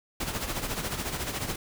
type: noise with tremolo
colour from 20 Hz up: pink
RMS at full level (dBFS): -30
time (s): 0.2-1.56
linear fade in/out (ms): 5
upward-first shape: sine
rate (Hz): 14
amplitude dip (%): 60
effects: none